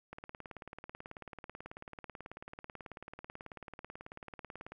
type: click train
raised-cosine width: 0.5 ms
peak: -30 dBFS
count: 85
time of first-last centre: 0.13-4.72 s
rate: 18.3 Hz
effects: 12-bit